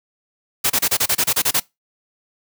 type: noise bursts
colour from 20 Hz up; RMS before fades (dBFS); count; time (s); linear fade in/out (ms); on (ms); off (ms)
white; -17; 11; 0.64-1.601; 10; 61; 29
effects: noise-tail reverb RT60 0.2 s tail -23 dB re dry + high-pass 80 Hz 12 dB/octave